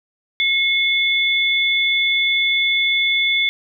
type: tone pair together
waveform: sine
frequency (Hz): 2174 / 3477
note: C#7 / A7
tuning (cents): -34 / -21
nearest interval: minor sixth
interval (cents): 813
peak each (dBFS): -17 / -18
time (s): 0.4-3.49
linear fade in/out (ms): 0
effects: none